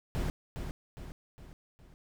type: noise with echo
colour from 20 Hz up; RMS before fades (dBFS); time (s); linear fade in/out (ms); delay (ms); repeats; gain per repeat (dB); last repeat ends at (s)
brown; -32; 0.15-0.3; 0; 410; 4; -6; 1.94
effects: none